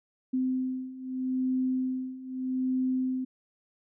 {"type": "beating tone pair", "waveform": "sine", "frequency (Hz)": [257.3, 258.1], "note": ["C4", "C4"], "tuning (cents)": [-29, -23], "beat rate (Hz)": 0.8, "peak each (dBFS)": [-32, -29], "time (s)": [0.33, 3.25], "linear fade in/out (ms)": 10, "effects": []}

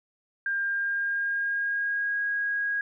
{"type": "tone with pitch glide", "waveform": "sine", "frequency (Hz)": [1600, 1643.1], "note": ["G6", "G#6"], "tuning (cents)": [35, -19], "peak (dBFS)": -25, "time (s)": [0.46, 2.81], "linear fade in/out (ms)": 2, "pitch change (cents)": 46, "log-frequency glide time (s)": [0.62, 2.22], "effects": []}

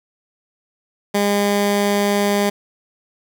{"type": "tone", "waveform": "15% pulse", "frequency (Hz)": 203.2, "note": "G#3", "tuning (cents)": -38, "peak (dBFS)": -9, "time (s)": [1.14, 2.5], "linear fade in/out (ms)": 10, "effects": []}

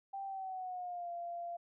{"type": "tone with pitch glide", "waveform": "sine", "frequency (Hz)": [784, 690.4], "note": ["G5", "F5"], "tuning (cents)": [0, -20], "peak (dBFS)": -39, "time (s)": [0.13, 1.57], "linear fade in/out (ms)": 10, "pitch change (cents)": -220, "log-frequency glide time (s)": [0.25, 1.11], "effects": []}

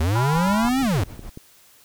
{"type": "linear two-way sweep", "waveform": "square", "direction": "up then down", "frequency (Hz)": [73.5, 274.1, 75.3], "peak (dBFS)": -19, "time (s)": [0, 1.04], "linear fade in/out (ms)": 5, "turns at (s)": 0.81}
{"type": "chord", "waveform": "sine", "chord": "F diminished", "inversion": "first", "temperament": "equal", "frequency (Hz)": [830.6, 987.8, 1396.9], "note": ["Ab5", "Cb6", "F6"], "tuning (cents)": [0, 0, 0], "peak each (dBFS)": [-30, -25, -31], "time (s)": [0.15, 0.69], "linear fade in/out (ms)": 5}
{"type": "noise with tremolo", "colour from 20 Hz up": "brown", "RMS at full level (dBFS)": -34, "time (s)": [0.33, 1.3], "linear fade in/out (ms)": 10, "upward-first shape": "sine", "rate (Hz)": 6.6, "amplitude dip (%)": 70}
{"type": "click train", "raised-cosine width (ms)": 3, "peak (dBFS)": -23, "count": 6, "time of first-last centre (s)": [0.47, 1.374], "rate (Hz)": 5.53}
{"effects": ["white hiss -53 dBFS RMS until 1.84 s"]}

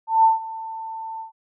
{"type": "tone with ADSR envelope", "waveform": "sine", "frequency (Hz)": 893, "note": "A5", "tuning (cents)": 25, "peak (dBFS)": -10, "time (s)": [0.07, 1.32], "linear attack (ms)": 170, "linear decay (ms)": 150, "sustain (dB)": -19, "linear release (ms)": 120, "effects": []}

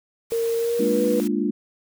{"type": "noise", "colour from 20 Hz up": "white", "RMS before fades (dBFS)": -38, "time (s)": [0.3, 1.28], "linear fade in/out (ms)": 10}
{"type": "tone with pitch glide", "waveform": "sine", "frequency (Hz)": [460.8, 488.2], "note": ["A#4", "B4"], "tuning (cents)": [-20, -20], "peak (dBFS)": -20, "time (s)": [0.32, 1.2], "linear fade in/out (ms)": 0, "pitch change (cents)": 100, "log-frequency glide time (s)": [0.57, 1.04]}
{"type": "chord", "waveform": "sine", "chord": "Bb dominant seventh", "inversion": "third", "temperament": "equal", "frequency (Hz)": [207.7, 233.1, 293.7, 349.2], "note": ["Ab3", "Bb3", "D4", "F4"], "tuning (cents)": [0, 0, 0, 0], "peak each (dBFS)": [-25, -26, -25, -27], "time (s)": [0.79, 1.51], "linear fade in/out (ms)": 10}
{"effects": []}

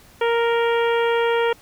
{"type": "harmonic tone", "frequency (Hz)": 466.2, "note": "A#4", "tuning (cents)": 0, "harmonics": [1, 2, 3, 4, 5, 6, 7], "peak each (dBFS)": [-18, -24, -28, -30, -32, -34, -35], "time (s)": [0.21, 1.53], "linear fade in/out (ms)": 5, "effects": ["pink hiss -50 dBFS RMS until 1.61 s"]}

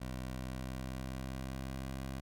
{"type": "tone with pitch glide", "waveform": "15% pulse", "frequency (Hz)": [63.8, 66.24], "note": ["C2", "C2"], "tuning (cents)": [-43, 22], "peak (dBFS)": -33, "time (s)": [0, 2.21], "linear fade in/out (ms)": 20, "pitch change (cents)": 65, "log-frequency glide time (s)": [0.2, 1.85], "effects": []}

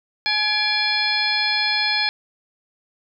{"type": "harmonic tone with a mistuned harmonic", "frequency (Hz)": 845, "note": "G#5", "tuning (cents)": 30, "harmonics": [1, 2, 3, 4, 5, 6], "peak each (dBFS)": [-28, -26, -23, -27, -23, -27], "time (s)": [0.26, 2.09], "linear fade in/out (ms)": 0, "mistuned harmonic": 3, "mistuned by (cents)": -120, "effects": []}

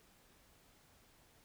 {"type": "silence", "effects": ["pink hiss -67 dBFS RMS until 1.44 s"]}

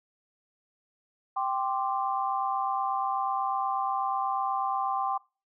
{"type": "chord", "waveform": "sine", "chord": "G suspended fourth", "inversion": "none", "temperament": "equal", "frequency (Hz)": [784, 1046.5, 1174.7], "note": ["G5", "C6", "D6"], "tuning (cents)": [0, 0, 0], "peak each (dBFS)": [-29, -31, -33], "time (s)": [1.36, 5.18], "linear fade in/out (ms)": 10, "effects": ["noise-tail reverb RT60 0.3 s tail -22 dB re dry"]}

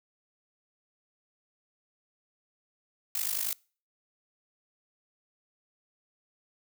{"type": "noise with amplitude modulation", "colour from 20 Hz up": "blue", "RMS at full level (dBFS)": -28, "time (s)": [3.15, 3.53], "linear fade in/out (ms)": 2, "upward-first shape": "sine", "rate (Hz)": 50.9, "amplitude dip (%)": 80, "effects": ["noise-tail reverb RT60 0.4 s tail -25 dB re dry"]}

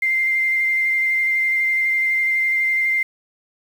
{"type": "tone with vibrato", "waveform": "sine", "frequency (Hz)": 2093, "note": "C7", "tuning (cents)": 0, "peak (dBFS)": -16, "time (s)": [0.02, 3.03], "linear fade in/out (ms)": 5, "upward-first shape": "square", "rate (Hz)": 12, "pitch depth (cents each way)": 9, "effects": ["7-bit"]}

